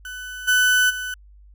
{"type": "tone with level steps", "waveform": "35% pulse", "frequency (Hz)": 1500, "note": "F#6", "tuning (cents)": 23, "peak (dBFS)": [-30, -13, -25], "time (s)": [0.05, 1.14], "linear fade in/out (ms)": 2, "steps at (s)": [0.47, 0.89], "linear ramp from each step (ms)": 20, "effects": ["added 50 Hz sine -45 dBFS peak until 1.54 s"]}